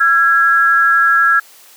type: tone pair together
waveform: sine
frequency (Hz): 1356 / 1656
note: E6 / G#6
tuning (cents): +49 / -5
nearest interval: minor third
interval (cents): 346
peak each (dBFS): -11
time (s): 0-1.4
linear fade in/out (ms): 10
effects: white hiss -43 dBFS RMS until 1.76 s + high-pass 400 Hz 12 dB/octave